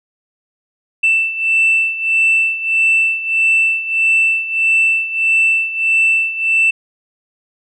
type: beating tone pair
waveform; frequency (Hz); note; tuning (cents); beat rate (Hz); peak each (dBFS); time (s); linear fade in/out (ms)
sine; 2663 / 2664.6; E7 / E7; +17 / +18; 1.6; -12 / -16; 1.03-6.71; 10
effects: tanh soft clip ceiling -6 dBFS